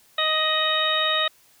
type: harmonic tone with a mistuned harmonic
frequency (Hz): 625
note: D#5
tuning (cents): +8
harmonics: 1 / 2 / 3 / 4 / 5 / 6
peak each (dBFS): -28 / -26 / -27 / -33 / -30 / -23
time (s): 0.18-1.28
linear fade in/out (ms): 5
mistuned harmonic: 5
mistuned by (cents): -55
effects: white hiss -57 dBFS RMS until 1.6 s